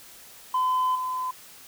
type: tone with level steps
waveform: sine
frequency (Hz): 1018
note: C6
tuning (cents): -48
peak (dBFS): -19 / -26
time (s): 0.54-1.31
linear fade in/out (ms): 5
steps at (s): 0.95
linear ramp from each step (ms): 5
effects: tanh soft clip ceiling -19 dBFS + white hiss -48 dBFS RMS until 1.67 s